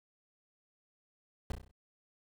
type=noise with echo; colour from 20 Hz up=brown; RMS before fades=-34 dBFS; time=1.5-1.52 s; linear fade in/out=2 ms; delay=32 ms; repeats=6; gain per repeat=-5 dB; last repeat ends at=1.712 s; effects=none